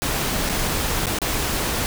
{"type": "noise with dropouts", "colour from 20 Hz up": "pink", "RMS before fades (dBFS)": -23, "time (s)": [0.02, 1.86], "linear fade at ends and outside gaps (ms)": 0, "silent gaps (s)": [[0.491, 0.496], [1.058, 1.068], [1.187, 1.217]], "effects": []}